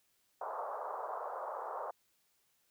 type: band-pass noise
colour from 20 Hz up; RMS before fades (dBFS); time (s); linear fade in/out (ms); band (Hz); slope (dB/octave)
white; -41; 0.41-1.91; 5; 470 to 1200; 48
effects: white hiss -75 dBFS RMS until 2.7 s